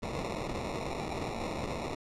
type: noise with sample-and-hold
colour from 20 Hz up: white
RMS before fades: -36 dBFS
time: 0.02-1.95 s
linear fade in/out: 10 ms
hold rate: 1575 Hz
effects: low-pass 7000 Hz 12 dB/octave